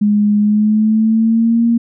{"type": "tone with pitch glide", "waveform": "sine", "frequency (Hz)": [207.7, 233.1], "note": ["G#3", "A#3"], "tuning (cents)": [0, 0], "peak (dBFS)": -9, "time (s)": [0.01, 1.78], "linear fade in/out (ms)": 10, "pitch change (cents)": 200, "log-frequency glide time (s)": [0.39, 1.65], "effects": []}